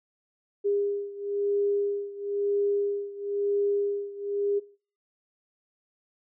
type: beating tone pair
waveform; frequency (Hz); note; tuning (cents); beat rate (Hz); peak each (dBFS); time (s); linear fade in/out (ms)
sine; 404.5 / 405.5; G#4 / G#4; -46 / -41; 1; -27 / -30; 0.64-4.6; 20
effects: noise-tail reverb RT60 0.4 s tail -18 dB re dry